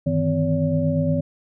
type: tone cluster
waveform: sine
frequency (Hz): 97.1 / 150.5 / 159.1 / 255.8 / 569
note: G2 / D3 / D#3 / C4 / C#5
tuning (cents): -16 / +43 / +39 / -39 / +45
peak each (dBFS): -28 / -29 / -21 / -24 / -25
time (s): 0.06-1.21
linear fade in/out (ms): 10
effects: none